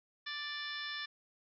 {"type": "harmonic tone", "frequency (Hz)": 587.3, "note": "D5", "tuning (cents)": 0, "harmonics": [2, 3, 4, 5, 6, 7, 8, 9], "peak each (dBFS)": [-49, -42, -50, -51, -44, -50, -56, -48], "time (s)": [0.26, 1.06], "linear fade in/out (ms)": 10, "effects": []}